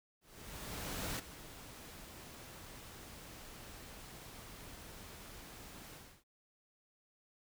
pink noise with ADSR envelope, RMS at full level -39 dBFS, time 0.21-6.24 s, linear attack 980 ms, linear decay 10 ms, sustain -13 dB, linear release 300 ms, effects none

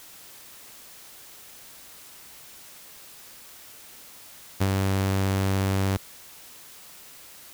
sawtooth tone with ADSR envelope, 96.7 Hz, G2, 23 cents flat, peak -15 dBFS, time 4.6-5.97 s, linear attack 16 ms, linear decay 52 ms, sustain -3 dB, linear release 3 ms, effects white hiss -47 dBFS RMS until 7.53 s

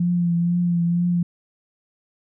sine tone with vibrato, 173.1 Hz, F3, 15 cents flat, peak -17 dBFS, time 0-1.23 s, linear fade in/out 5 ms, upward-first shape triangle, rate 2.1 Hz, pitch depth 34 cents each way, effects none

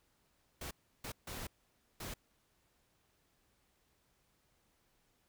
pink noise bursts at uneven times, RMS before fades -44 dBFS, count 4, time 0.61-0.71 / 1.04-1.12 / 1.27-1.47 / 2-2.14 s, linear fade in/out 5 ms, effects pink hiss -75 dBFS RMS until 5.28 s

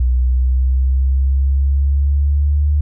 sine exponential sweep, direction up, 61.74 to 74 Hz, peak -11 dBFS, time 0-2.81 s, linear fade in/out 5 ms, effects none

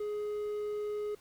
triangle tone, 418.5 Hz, G#4, 13 cents sharp, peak -31 dBFS, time 0-1.15 s, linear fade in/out 5 ms, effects pink hiss -62 dBFS RMS until 1.2 s

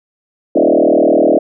sine tone with frequency modulation, 461.6 Hz, A#4, 17 cents flat, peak -7 dBFS, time 0.55-1.39 s, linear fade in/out 10 ms, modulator 39.6 Hz, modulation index 5, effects none

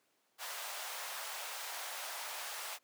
pink high-pass noise, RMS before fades -43 dBFS, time 0.38-2.79 s, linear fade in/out 50 ms, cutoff 660 Hz, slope 24 dB/octave, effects pink hiss -75 dBFS RMS until 2.83 s + high-pass 300 Hz 12 dB/octave

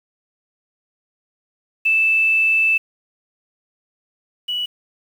sine tone pair in turn, 2637 / 2943 Hz, E7 / F#7, 0 / -10 cents, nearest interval major second, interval 190 cents, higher second, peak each -13 / -20 dBFS, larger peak first, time 1.85-2.78 / 4.48-4.66 s, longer first, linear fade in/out 10 ms, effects 7-bit

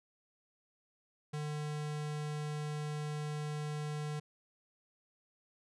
square tone, 150 Hz, D3, 37 cents sharp, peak -37 dBFS, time 1.33-4.2 s, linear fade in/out 10 ms, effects resampled to 24000 Hz

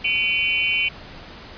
sine tone cluster, 2291 / 2462 / 2724 / 3029 Hz, D7 / D#7 / F7 / F#7, -44 / -19 / -44 / +40 cents, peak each -24 dBFS, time 0.04-0.89 s, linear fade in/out 10 ms, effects pink hiss -40 dBFS RMS until 1.57 s + resampled to 11025 Hz

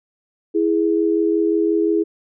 sine tone pair together, 329.6 / 415.3 Hz, E4 / G#4, 0 / 0 cents, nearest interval major third, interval 400 cents, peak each -17 / -18 dBFS, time 0.54-2.04 s, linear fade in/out 20 ms, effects none

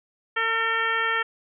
harmonic tone, 452.7 Hz, A4, 49 cents sharp, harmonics 1 / 2 / 3 / 4 / 5 / 6 / 7, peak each -33 / -33 / -26 / -25 / -32 / -36 / -34 dBFS, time 0.36-1.23 s, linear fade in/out 10 ms, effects none

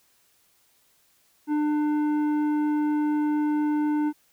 sine tone with tanh clipping, 299.3 Hz, D4, 33 cents sharp, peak -23 dBFS, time 1.47-4.13 s, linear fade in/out 50 ms, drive 10 dB, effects white hiss -64 dBFS RMS until 4.32 s

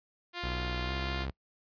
5% pulse tone with vibrato, 349.2 Hz, F4, in tune, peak -24 dBFS, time 0.33-1.27 s, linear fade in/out 50 ms, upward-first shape triangle, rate 3.9 Hz, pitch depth 8 cents each way
sawtooth tone with pitch glide, 61.74 to 66.55 Hz, B1 to C2, 0 to +30 cents, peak -30 dBFS, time 0.43-1.31 s, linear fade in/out 10 ms, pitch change +130 cents, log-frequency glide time 0.85-0.91 s
effects noise-tail reverb RT60 0.1 s tail -24 dB re dry + resampled to 11025 Hz

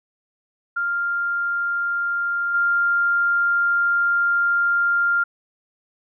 sine tone with level steps, 1396.9 Hz, F6, in tune, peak -20 / -16 dBFS, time 0.76-5.24 s, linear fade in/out 10 ms, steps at 2.54 s, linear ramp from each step 5 ms, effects none

